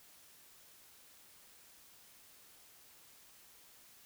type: silence
effects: white hiss -61 dBFS RMS until 4.05 s